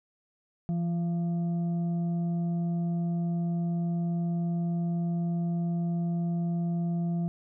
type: tone with frequency modulation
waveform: sine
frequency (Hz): 169.8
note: F3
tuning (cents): -48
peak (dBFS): -26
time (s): 0.69-7.28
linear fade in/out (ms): 0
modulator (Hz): 517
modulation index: 0.27
effects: none